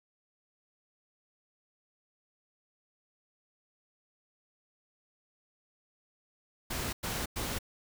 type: noise bursts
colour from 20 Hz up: pink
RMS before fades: -35 dBFS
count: 3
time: 6.7-7.588 s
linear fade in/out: 10 ms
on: 230 ms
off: 99 ms
effects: none